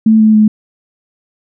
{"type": "tone with pitch steps", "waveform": "sine", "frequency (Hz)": [220, 217.1, 214.2], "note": ["A3", "A3", "A3"], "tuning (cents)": [0, -23, -46], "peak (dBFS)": -4, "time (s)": [0.06, 0.48], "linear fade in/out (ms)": 5, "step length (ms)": 140, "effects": []}